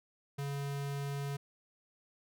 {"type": "tone", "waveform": "square", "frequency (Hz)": 140.8, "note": "C#3", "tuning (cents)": 27, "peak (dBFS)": -36, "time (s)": [0.38, 1.37], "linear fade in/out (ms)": 10, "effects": []}